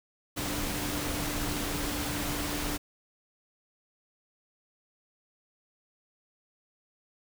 sine tone in noise, 293.7 Hz, D4, in tune, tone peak -37 dBFS, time 0.36-2.78 s, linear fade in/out 20 ms, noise pink, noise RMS -33 dBFS, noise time 0.36-2.78 s, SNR -7 dB, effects none

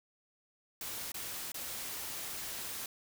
white noise with dropouts, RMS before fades -41 dBFS, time 0.81-2.86 s, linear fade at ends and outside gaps 2 ms, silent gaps 1.119-1.142 / 1.519-1.543 s, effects none

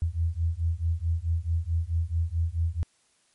sine beating tone pair, 81 / 85.6 Hz, E2 / F2, -30 / -34 cents, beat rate 4.6 Hz, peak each -27 dBFS, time 0.02-2.83 s, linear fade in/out 0 ms, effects white hiss -66 dBFS RMS until 3.34 s + MP3 48 kbps

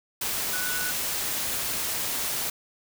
sine tone in noise, 1480 Hz, F#6, in tune, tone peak -31 dBFS, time 0.53-0.91 s, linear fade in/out 5 ms, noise white, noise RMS -29 dBFS, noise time 0.21-2.5 s, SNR -5 dB, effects none

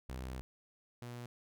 sawtooth tone pair in turn, 64 / 120.82 Hz, C2 / B2, -38 / -38 cents, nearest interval major seventh, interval 1100 cents, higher second, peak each -37 / -40 dBFS, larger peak first, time 0.09-0.41 / 1.02-1.26 s, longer first, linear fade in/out 0 ms, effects none

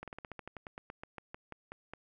slowing click train, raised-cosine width 0.5 ms, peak -28 dBFS, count 18, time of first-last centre 0.03-1.936 s, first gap 47 ms, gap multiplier 1.1, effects none

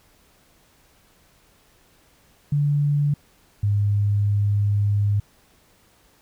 sine tone pair in turn, 145.1 / 102.28 Hz, D3 / G#2, -21 / -26 cents, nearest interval tritone, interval 605 cents, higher first, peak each -17 dBFS, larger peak neither, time 2.52-3.14 / 3.63-5.2 s, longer second, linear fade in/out 5 ms, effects pink hiss -58 dBFS RMS until 6.21 s

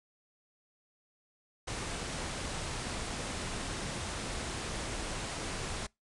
pink low-pass noise, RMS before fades -38 dBFS, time 1.67-5.87 s, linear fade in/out 10 ms, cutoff 10000 Hz, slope 96 dB/octave, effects noise-tail reverb RT60 0.2 s tail -25 dB re dry

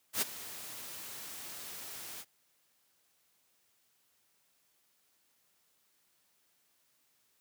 white noise with ADSR envelope, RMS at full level -29 dBFS, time 0.13-2.25 s, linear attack 87 ms, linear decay 18 ms, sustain -16 dB, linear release 47 ms, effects white hiss -73 dBFS RMS until 7.4 s + high-pass 80 Hz 12 dB/octave

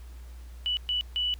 sine tone bursts at uneven times, 2960 Hz, F#7, in tune, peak -25 dBFS, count 3, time 0.66-0.77 / 0.89-1.01 / 1.16-1.34 s, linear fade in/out 0 ms, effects added 60 Hz sine -41 dBFS peak until 1.39 s + pink hiss -58 dBFS RMS until 1.39 s

